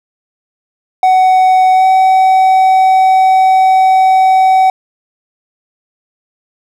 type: tone with pitch glide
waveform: triangle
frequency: 748 to 756.7 Hz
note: F#5 to F#5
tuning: +19 to +39 cents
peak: -3 dBFS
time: 1.03-4.7 s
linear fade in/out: 2 ms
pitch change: +20 cents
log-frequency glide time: 1.74-1.85 s
effects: none